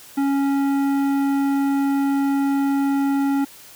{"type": "tone with tanh clipping", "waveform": "sine", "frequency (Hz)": 277.2, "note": "C#4", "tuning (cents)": 0, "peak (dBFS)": -19, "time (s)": [0.17, 3.45], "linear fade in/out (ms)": 10, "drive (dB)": 13, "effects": ["white hiss -44 dBFS RMS until 3.75 s"]}